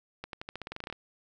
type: accelerating click train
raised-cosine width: 0.3 ms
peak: -22 dBFS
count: 14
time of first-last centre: 0.24-0.926 s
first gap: 92 ms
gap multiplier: 0.9
effects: none